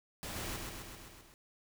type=noise with echo; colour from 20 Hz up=pink; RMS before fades=-42 dBFS; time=0.23-0.56 s; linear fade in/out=0 ms; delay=130 ms; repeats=6; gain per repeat=-3 dB; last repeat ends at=1.34 s; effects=none